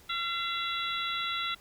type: harmonic tone with a mistuned harmonic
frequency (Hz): 682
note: F5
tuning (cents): -41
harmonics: 2 / 3 / 4 / 5 / 6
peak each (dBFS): -34 / -38 / -40 / -36 / -37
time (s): 0.09-1.55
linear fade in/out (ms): 10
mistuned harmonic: 6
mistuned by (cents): -81
effects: pink hiss -57 dBFS RMS until 1.6 s